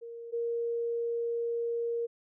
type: tone pair in turn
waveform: sine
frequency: 466.2 / 467.8 Hz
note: A#4 / A#4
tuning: 0 / +6 cents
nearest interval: unison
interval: 6 cents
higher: second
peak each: -40 / -29 dBFS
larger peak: second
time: 0.01-0.32 / 0.32-2.07 s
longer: second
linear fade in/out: 20 ms
effects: none